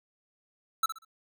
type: tone with echo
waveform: square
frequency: 1318.5 Hz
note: E6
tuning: in tune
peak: -23 dBFS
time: 0.83-0.86 s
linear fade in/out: 5 ms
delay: 63 ms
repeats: 3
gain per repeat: -11 dB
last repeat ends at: 1.049 s
effects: none